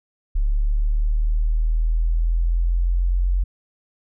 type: linear sweep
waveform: sine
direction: up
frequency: 35.67 to 45.22 Hz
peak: -16 dBFS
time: 0.35-3.44 s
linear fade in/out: 10 ms
effects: none

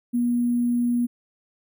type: tone with sample-and-hold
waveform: sine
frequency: 240.9 Hz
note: B3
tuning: 43 cents flat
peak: -19 dBFS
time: 0.13-1.07 s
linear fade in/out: 20 ms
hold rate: 11025 Hz
effects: none

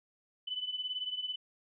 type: beating tone pair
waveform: sine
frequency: 3000 / 3018 Hz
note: F#7 / F#7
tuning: +23 / +34 cents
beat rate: 18 Hz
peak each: -36 / -40 dBFS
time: 0.47-1.36 s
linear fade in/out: 10 ms
effects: none

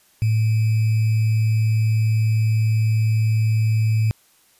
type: tone with sample-and-hold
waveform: sine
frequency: 110 Hz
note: A2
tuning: in tune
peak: -15 dBFS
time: 0.22-4.11 s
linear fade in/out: 0 ms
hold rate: 2450 Hz
effects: white hiss -57 dBFS RMS until 4.59 s + resampled to 32000 Hz

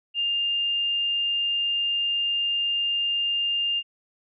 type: tone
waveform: sine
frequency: 2806 Hz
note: F7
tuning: 8 cents sharp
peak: -22 dBFS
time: 0.14-3.83 s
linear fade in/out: 50 ms
effects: none

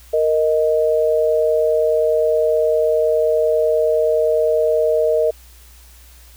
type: tone pair together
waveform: sine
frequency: 464.9 / 624 Hz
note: A#4 / D#5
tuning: -5 / +5 cents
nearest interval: perfect fourth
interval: 510 cents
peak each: -16 dBFS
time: 0.13-5.31 s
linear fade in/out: 10 ms
effects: added 60 Hz sine -43 dBFS peak until 6.36 s + white hiss -48 dBFS RMS until 6.36 s

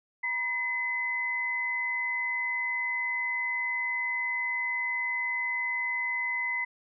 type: tone pair together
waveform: sine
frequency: 964.1 / 2030 Hz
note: B5 / B6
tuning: -42 / +47 cents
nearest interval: octave + minor second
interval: 1289 cents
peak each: -37 / -28 dBFS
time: 0.23-6.65 s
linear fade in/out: 10 ms
effects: none

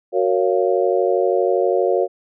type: chord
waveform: sine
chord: Gb major seventh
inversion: none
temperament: just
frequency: 370 / 462.5 / 555 / 693.7 Hz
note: Gb4 / Bb4 / Db5 / F5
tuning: 0 / -14 / +2 / -12 cents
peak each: -19 / -20 / -20 / -23 dBFS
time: 0.12-2.08 s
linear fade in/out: 50 ms
effects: none

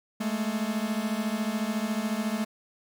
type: beating tone pair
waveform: 45% pulse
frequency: 209.7 / 223.7 Hz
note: G#3 / A3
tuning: +17 / +29 cents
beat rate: 14 Hz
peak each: -30 dBFS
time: 0.2-2.45 s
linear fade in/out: 10 ms
effects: none

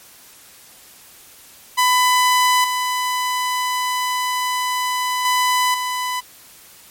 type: tone with level steps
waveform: sawtooth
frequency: 1000 Hz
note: B5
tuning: 21 cents sharp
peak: -9 / -15 / -11 / -17 dBFS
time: 1.77-6.21 s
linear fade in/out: 20 ms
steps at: 2.64 / 5.25 / 5.74 s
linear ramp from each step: 2 ms
effects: white hiss -45 dBFS RMS until 6.9 s + MP3 64 kbps

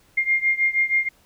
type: beating tone pair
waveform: sine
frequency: 2116 / 2122.3 Hz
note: C7 / C7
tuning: +19 / +24 cents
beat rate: 6.3 Hz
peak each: -20 / -22 dBFS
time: 0.17-1.09 s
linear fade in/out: 10 ms
effects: pink hiss -58 dBFS RMS until 1.25 s

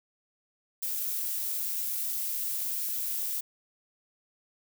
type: noise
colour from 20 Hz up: violet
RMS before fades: -32 dBFS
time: 0.82-3.41 s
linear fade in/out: 10 ms
effects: none

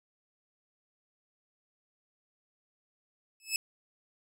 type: tone with exponential growth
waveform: 15% pulse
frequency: 2602 Hz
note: E7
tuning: 23 cents flat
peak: -17 dBFS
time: 3.4-3.56 s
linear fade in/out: 1 ms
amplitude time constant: 33 ms
effects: none

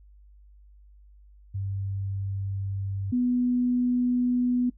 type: tone pair in turn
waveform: sine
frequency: 98 / 246.9 Hz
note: G2 / B3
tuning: 0 / 0 cents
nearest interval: octave + major third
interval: 1600 cents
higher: second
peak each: -28 / -21 dBFS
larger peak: second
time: 1.54-3.12 / 3.12-4.7 s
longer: neither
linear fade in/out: 10 ms
effects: noise-tail reverb RT60 0.1 s tail -19 dB re dry + added 50 Hz sine -50 dBFS peak until 4.77 s

